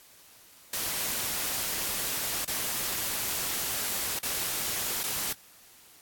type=noise with dropouts; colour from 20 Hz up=white; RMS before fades=-31 dBFS; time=0.73-5.33 s; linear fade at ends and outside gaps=5 ms; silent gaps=2.449-2.476 / 4.191-4.23 / 5.033-5.037 s; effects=white hiss -55 dBFS RMS until 6.01 s + AAC 64 kbps